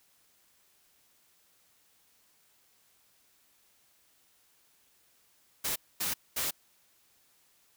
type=noise bursts at uneven times; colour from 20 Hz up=white; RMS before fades=-32 dBFS; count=3; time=5.64-5.76 / 6-6.14 / 6.36-6.51 s; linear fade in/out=10 ms; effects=white hiss -67 dBFS RMS until 7.76 s